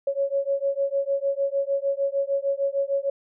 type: beating tone pair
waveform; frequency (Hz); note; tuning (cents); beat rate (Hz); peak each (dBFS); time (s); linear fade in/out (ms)
sine; 551 / 557.6; C#5 / C#5; -11 / +10; 6.6; -25; 0.07-3.1; 5
effects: none